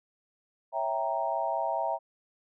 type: chord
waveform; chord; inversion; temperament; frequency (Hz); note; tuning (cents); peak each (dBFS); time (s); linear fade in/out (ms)
sine; C# diminished seventh; none; equal; 554.4 / 659.3 / 784 / 932.3; C#5 / E5 / G5 / Bb5; 0 / 0 / 0 / 0; -37 / -31 / -33 / -32; 0.72-1.99; 50
effects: none